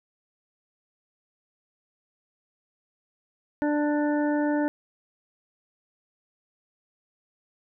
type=harmonic tone; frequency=295.5 Hz; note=D4; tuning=11 cents sharp; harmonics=1 / 2 / 3 / 5 / 6; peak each=-23 / -29 / -33 / -37 / -39 dBFS; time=3.62-4.68 s; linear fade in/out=0 ms; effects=none